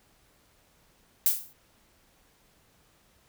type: noise with exponential decay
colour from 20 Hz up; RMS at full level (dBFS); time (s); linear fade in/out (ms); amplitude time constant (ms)
violet; -19; 1.26-1.53; 1; 57
effects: pink hiss -64 dBFS RMS until 3.28 s